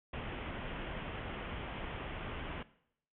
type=low-pass noise; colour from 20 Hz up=pink; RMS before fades=-42 dBFS; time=0.13-2.63 s; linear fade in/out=5 ms; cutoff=3300 Hz; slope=96 dB/octave; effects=noise-tail reverb RT60 0.7 s tail -18 dB re dry